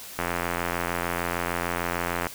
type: click train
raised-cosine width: 0.5 ms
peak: -11 dBFS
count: 181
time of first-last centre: 0.19-2.269 s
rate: 86.6 Hz
effects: white hiss -41 dBFS RMS until 2.34 s